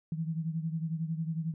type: beating tone pair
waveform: sine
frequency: 160 / 171 Hz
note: D#3 / F3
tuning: +49 / -36 cents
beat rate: 11 Hz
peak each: -32 / -37 dBFS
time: 0.12-1.54 s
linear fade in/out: 2 ms
effects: none